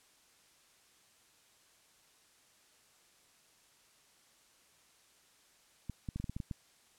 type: clicks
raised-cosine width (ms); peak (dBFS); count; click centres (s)
5; -26; 9; 5.897 / 6.088 / 6.16 / 6.2 / 6.242 / 6.296 / 6.365 / 6.402 / 6.512
effects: white hiss -66 dBFS RMS until 6.98 s + low-pass 10000 Hz 12 dB/octave